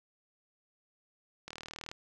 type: click train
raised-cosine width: 0.2 ms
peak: -25 dBFS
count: 18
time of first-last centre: 1.48-1.915 s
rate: 39.1 Hz
effects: none